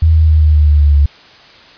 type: tone with pitch steps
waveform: sine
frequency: 80.4 / 79.11 / 77.84 / 76.59 / 75.36 / 74.15 / 72.96 / 71.79 Hz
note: E2 / D#2 / D#2 / D#2 / D2 / D2 / D2 / D2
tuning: -43 / +29 / +1 / -27 / +45 / +17 / -11 / -39 cents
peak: -5 dBFS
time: 0.02-1.06 s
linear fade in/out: 5 ms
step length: 130 ms
effects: white hiss -40 dBFS RMS until 1.77 s + resampled to 11025 Hz